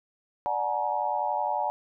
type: tone cluster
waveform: sine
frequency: 591 / 738 / 851 / 942 Hz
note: D5 / F#5 / G#5 / A#5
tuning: +11 / -5 / +42 / +18 cents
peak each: -33 / -31 / -29 / -31 dBFS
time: 0.46-1.7 s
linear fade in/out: 0 ms
effects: none